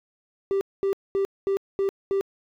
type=tone bursts; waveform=triangle; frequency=392 Hz; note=G4; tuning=in tune; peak=-18 dBFS; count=6; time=0.51-2.21 s; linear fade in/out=0 ms; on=100 ms; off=220 ms; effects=tanh soft clip ceiling -14 dBFS